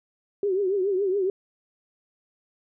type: tone with vibrato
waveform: sine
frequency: 387.4 Hz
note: G4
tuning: 20 cents flat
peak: -21 dBFS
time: 0.43-1.3 s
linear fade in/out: 2 ms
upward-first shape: triangle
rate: 7.1 Hz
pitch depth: 130 cents each way
effects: none